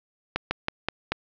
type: slowing click train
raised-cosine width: 0.3 ms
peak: -8 dBFS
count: 5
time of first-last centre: 0.36-1.12 s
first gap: 150 ms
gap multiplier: 1.16
effects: low-pass 5000 Hz 12 dB/octave + 8-bit